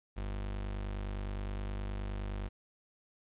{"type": "tone", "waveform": "35% pulse", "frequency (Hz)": 49.64, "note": "G1", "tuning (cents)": 22, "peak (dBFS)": -34, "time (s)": [0.16, 2.49], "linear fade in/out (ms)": 20, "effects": ["resampled to 8000 Hz", "11-bit"]}